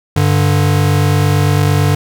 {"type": "tone pair together", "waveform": "square", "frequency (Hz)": [98, 146.83], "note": ["G2", "D3"], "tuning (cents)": [0, 0], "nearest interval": "perfect fifth", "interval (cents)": 700, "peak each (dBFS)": -13, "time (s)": [0.16, 1.95], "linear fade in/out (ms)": 5, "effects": []}